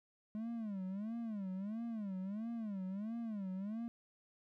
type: tone with vibrato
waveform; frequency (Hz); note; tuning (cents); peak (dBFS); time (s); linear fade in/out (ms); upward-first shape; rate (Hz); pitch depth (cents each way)
triangle; 208.7; G#3; +9; -37; 0.35-3.88; 0; sine; 1.5; 200
effects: none